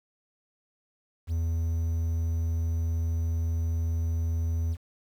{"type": "tone", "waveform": "triangle", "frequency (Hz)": 82.41, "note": "E2", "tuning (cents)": 0, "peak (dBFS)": -23, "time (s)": [1.27, 4.77], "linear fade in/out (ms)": 50, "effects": ["9-bit"]}